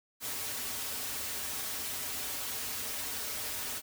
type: noise with comb filter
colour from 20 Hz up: white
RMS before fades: -37 dBFS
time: 0.2-3.82 s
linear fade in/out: 50 ms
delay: 5.8 ms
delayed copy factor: -0.9
effects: none